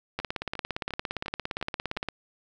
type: two click trains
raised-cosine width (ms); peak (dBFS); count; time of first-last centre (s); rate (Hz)
0.3; -20 / -14; 6 / 34; 0.2-1.967 / 0.19-2.087; 2.83 / 17.4
effects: none